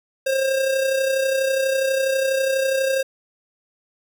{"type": "tone with amplitude modulation", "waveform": "square", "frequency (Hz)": 534, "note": "C5", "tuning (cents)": 35, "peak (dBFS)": -17, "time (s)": [0.26, 3.03], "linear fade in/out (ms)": 10, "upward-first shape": "sine", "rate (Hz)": 32.2, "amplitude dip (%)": 45, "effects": []}